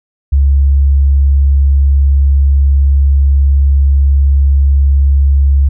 sine tone, 69.3 Hz, C#2, in tune, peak -5 dBFS, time 0.32-5.69 s, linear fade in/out 10 ms, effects none

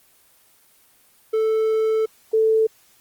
triangle / sine tone pair in turn, 440 / 441.5 Hz, A4 / A4, 0 / +6 cents, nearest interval unison, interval 6 cents, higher second, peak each -15 / -14 dBFS, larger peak second, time 1.33-2.06 / 2.33-2.67 s, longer first, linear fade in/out 10 ms, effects white hiss -56 dBFS RMS until 3 s + Opus 24 kbps

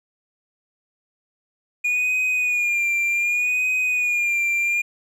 triangle tone with vibrato, 2438 Hz, D#7, 36 cents flat, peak -17 dBFS, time 1.84-4.82 s, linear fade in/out 10 ms, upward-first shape sine, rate 0.66 Hz, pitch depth 50 cents each way, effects none

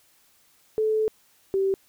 sine tone pair in turn, 434.8 / 387.4 Hz, A4 / G4, -21 / -20 cents, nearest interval major second, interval 199 cents, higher first, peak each -20 / -20 dBFS, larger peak neither, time 0.78-1.08 / 1.54-1.74 s, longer first, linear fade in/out 0 ms, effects white hiss -61 dBFS RMS until 1.88 s

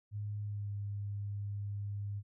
sine tone with pitch glide, 103.83 to 101.63 Hz, G#2 to G#2, 0 to -37 cents, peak -36 dBFS, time 0.11-2.23 s, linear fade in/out 50 ms, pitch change -37 cents, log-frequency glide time 0.43-0.71 s, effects none

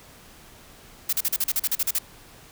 blue noise bursts, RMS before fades -23 dBFS, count 12, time 1.09-1.987 s, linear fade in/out 5 ms, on 39 ms, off 39 ms, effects pink hiss -49 dBFS RMS until 2.51 s

